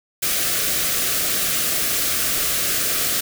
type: band-stop noise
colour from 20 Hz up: white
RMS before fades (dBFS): -21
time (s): 0.22-3.21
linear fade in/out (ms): 10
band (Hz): 750 to 1100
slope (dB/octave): 96
effects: none